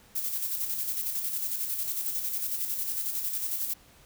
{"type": "noise with tremolo", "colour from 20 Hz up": "violet", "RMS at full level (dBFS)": -30, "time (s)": [0.15, 3.74], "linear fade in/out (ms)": 10, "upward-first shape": "square", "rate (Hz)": 11, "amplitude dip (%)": 40, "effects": ["pink hiss -57 dBFS RMS until 4.05 s"]}